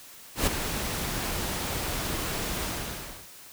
pink noise with ADSR envelope, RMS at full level -23 dBFS, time 0.35-3.29 s, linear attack 120 ms, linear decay 11 ms, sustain -8 dB, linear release 660 ms, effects white hiss -48 dBFS RMS until 3.52 s

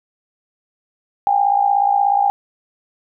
sine tone with amplitude modulation, 805 Hz, G5, 46 cents sharp, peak -9 dBFS, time 1.27-2.3 s, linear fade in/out 0 ms, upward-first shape sine, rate 56.7 Hz, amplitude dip 75%, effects none

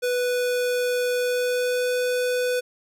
square tone with pitch glide, 493.9 to 497.3 Hz, B4 to B4, 0 to +12 cents, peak -22 dBFS, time 0.02-2.61 s, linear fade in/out 20 ms, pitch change +12 cents, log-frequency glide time 1.15-1.93 s, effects none

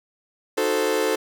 40% pulse chord, D# diminished seventh, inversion none, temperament equal, 311.1 / 370 / 440 / 523.3 Hz, D#4 / F#4 / A4 / C5, 0 / 0 / 0 / 0 cents, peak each -28 / -27 / -22 / -25 dBFS, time 0.57-1.16 s, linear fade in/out 10 ms, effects none

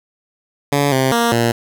10% pulse tone with pitch steps, 142.7 / 131.9 / 234.3 / 117.2 Hz, D3 / C3 / A#3 / A#2, -49 / +14 / +9 / +10 cents, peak -5 dBFS, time 0.72-1.52 s, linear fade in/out 5 ms, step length 200 ms, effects none

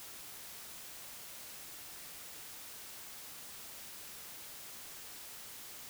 silence, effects white hiss -49 dBFS RMS until 5.89 s

